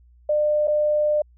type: tone with dropouts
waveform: sine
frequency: 600 Hz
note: D5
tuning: 37 cents sharp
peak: -17 dBFS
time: 0.29-1.22 s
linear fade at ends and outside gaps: 5 ms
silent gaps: 0.674-0.679 s
effects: added 60 Hz sine -50 dBFS peak until 1.37 s